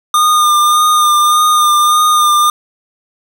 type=tone with vibrato; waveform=square; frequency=1213 Hz; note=D#6; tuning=44 cents flat; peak=-8 dBFS; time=0.14-2.5 s; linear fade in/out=2 ms; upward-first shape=sine; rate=1.7 Hz; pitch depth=23 cents each way; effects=none